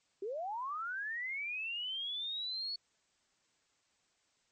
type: linear sweep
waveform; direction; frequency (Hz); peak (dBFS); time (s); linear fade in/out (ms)
sine; up; 370 to 4435; -36; 0.22-2.76; 5
effects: white hiss -75 dBFS RMS until 4.51 s + MP3 32 kbps